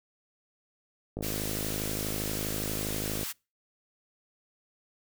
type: click train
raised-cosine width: 2 ms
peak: -21 dBFS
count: 109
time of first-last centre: 1.17-3.231 s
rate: 52.4 Hz
type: high-pass noise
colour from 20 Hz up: white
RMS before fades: -36 dBFS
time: 1.22-3.33 s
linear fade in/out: 20 ms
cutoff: 970 Hz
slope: 24 dB/octave
effects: noise-tail reverb RT60 0.3 s tail -26 dB re dry